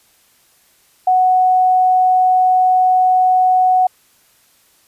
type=tone; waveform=sine; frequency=740 Hz; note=F#5; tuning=in tune; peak=-9 dBFS; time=1.07-3.87 s; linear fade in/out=5 ms; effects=white hiss -54 dBFS RMS until 4.87 s + resampled to 32000 Hz